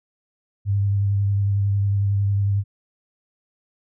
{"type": "tone with vibrato", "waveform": "sine", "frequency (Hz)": 100, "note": "G2", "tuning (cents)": 35, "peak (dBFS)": -17, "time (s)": [0.65, 2.64], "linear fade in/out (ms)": 50, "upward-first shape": "sine", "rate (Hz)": 11, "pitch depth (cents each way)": 19, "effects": []}